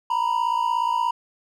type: tone pair together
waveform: triangle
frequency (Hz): 930.9 / 987.8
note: A#5 / B5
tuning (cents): -3 / 0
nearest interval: minor second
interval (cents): 103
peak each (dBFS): -21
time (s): 0.1-1.11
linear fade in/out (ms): 5
effects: none